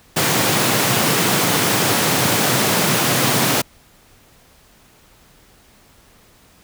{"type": "high-pass noise", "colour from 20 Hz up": "pink", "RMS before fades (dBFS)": -17, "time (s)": [0.16, 3.62], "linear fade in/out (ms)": 10, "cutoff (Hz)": 110, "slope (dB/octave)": 48, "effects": ["pink hiss -51 dBFS RMS until 6.63 s"]}